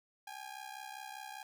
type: ring-modulated tone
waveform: sawtooth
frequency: 814 Hz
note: G#5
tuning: 35 cents flat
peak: -38 dBFS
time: 0.27-1.43 s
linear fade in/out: 2 ms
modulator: 32.5 Hz
effects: none